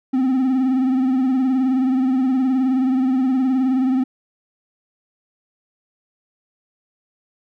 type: tone with vibrato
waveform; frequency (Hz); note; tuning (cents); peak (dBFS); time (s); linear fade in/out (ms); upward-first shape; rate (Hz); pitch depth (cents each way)
triangle; 259.9; C4; -11; -13; 0.13-4.04; 10; triangle; 19; 69
effects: none